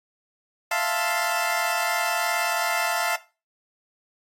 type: chord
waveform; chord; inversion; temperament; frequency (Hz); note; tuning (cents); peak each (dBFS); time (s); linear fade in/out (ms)
20% pulse; F major seventh; third; equal; 659.3 / 698.5 / 880 / 1046.5; E5 / F5 / A5 / C6; 0 / 0 / 0 / 0; -23 / -22 / -23 / -28; 0.71-3.16; 5
effects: noise-tail reverb RT60 0.3 s tail -17 dB re dry + AAC 48 kbps